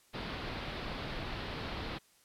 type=low-pass noise; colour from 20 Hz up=pink; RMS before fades=-40 dBFS; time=0.13-1.99 s; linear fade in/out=20 ms; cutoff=4600 Hz; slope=48 dB/octave; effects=white hiss -66 dBFS RMS until 2.24 s + low-pass 12000 Hz 12 dB/octave